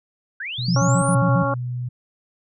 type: linear sweep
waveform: sine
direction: up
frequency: 1480 to 9956 Hz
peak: -27 dBFS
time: 0.4-1.15 s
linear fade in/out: 5 ms
type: tone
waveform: sine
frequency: 123.47 Hz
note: B2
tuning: in tune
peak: -24 dBFS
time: 0.58-1.89 s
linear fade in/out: 10 ms
type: tone with vibrato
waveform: sine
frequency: 148.4 Hz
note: D3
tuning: 18 cents sharp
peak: -17 dBFS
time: 0.68-1.44 s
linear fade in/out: 5 ms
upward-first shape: square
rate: 7.4 Hz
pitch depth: 290 cents each way
type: harmonic tone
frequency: 277.2 Hz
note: C#4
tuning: in tune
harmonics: 1 / 2 / 3 / 4 / 5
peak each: -28 / -24 / -28 / -25 / -28 dBFS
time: 0.76-1.54 s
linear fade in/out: 2 ms
effects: none